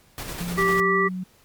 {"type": "noise with tremolo", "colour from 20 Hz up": "pink", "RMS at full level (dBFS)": -32, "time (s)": [0.18, 0.8], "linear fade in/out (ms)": 0, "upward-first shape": "square", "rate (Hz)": 10, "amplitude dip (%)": 35}
{"type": "tone with pitch glide", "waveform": "sine", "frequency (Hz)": [174.61, 184.25], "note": ["F3", "F#3"], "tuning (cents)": [0, -7], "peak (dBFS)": -27, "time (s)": [0.4, 1.24], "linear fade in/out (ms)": 10, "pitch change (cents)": 93, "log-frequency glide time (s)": [0.5, 0.98]}
{"type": "harmonic tone", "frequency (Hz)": 390, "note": "G4", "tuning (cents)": -9, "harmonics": [1, 3, 5], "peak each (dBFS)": [-22, -22, -22], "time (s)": [0.57, 1.09], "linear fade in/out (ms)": 20}
{"effects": ["pink hiss -57 dBFS RMS until 1.44 s", "MP3 96 kbps"]}